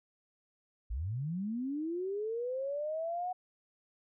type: linear sweep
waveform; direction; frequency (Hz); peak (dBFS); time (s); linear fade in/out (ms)
sine; up; 48 to 740; -33; 0.9-3.33; 10
effects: none